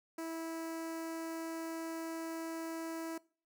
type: tone with notch filter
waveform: sawtooth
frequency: 327 Hz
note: E4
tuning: 14 cents flat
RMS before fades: -41 dBFS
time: 0.18-3.18 s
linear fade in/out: 5 ms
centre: 3400 Hz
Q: 1.2
effects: noise-tail reverb RT60 0.4 s tail -22 dB re dry